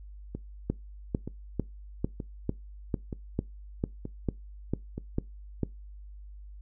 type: two click trains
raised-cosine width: 3 ms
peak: -14 / -22 dBFS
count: 12 / 6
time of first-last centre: 0.7-5.633 / 0.35-4.98 s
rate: 2.23 / 1.08 Hz
effects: noise-tail reverb RT60 0.2 s tail -22 dB re dry + added 50 Hz sine -43 dBFS peak until 6.61 s